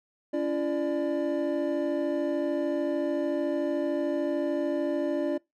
triangle tone cluster, 283.7 / 337.2 / 593 Hz, C#4 / E4 / D5, +40 / +39 / +17 cents, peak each -28 dBFS, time 0.33-5.38 s, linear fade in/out 10 ms, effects noise-tail reverb RT60 0.2 s tail -24 dB re dry

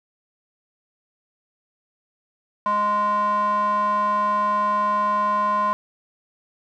square tone with band-pass filter, 207.7 Hz, G#3, in tune, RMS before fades -21 dBFS, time 2.66-5.73 s, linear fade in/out 0 ms, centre 1000 Hz, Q 6.5, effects none

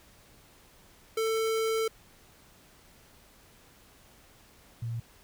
square / sine tone pair in turn, 445.1 / 116.24 Hz, A4 / A#2, +20 / -4 cents, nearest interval octave + major seventh, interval 2324 cents, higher first, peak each -27 / -31 dBFS, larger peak first, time 1.17-1.88 / 4.82-5 s, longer first, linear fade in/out 5 ms, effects pink hiss -58 dBFS RMS until 5.23 s

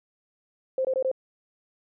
sine tone bursts, 523.3 Hz, C5, in tune, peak -22 dBFS, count 4, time 0.78-1.115 s, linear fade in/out 2 ms, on 68 ms, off 21 ms, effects none

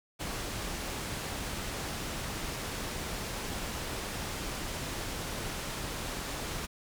pink low-pass noise, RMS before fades -37 dBFS, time 0.19-6.67 s, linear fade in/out 20 ms, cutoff 11000 Hz, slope 12 dB/octave, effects none

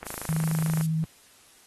click train, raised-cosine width 0.5 ms, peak -20 dBFS, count 22, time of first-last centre 0.03-0.811 s, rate 26.9 Hz
violet noise, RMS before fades -34 dBFS, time 0.05-0.87 s, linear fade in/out 20 ms
sine tone with vibrato, 159.4 Hz, D#3, 42 cents sharp, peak -23 dBFS, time 0.29-1.04 s, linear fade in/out 0 ms, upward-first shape triangle, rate 13 Hz, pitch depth 15 cents each way
effects white hiss -56 dBFS RMS until 1.66 s + AAC 32 kbps

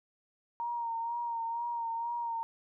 sine tone with vibrato, 932.3 Hz, A#5, in tune, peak -32 dBFS, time 0.6-2.43 s, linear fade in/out 0 ms, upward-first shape sine, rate 2.1 Hz, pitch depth 34 cents each way, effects none

